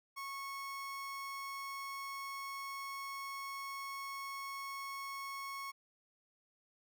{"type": "tone", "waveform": "30% pulse", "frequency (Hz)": 1099, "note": "C#6", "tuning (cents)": -15, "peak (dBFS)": -39, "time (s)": [0.16, 5.72], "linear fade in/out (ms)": 20, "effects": []}